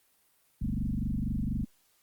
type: tone with frequency modulation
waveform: sine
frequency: 131.2 Hz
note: C3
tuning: 5 cents sharp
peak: -28 dBFS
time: 0.61-1.65 s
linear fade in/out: 10 ms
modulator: 24.2 Hz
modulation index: 4.7
effects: white hiss -68 dBFS RMS until 2.02 s + Opus 32 kbps